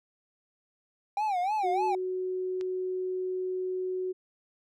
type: tone with vibrato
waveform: triangle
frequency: 784 Hz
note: G5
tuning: in tune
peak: -24 dBFS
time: 1.17-1.95 s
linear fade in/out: 2 ms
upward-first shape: sine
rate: 3.3 Hz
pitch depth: 180 cents each way
type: tone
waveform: sine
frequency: 370 Hz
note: F#4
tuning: in tune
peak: -29 dBFS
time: 1.63-4.13 s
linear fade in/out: 20 ms
type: click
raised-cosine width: 0.2 ms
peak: -28 dBFS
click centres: 2.611 s
effects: none